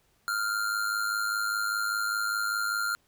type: tone with amplitude modulation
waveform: square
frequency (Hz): 1396.9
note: F6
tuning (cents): 0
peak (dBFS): -25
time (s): 0.28-2.95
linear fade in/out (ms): 0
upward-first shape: sine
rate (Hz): 105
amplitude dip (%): 60
effects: pink hiss -68 dBFS RMS until 3.07 s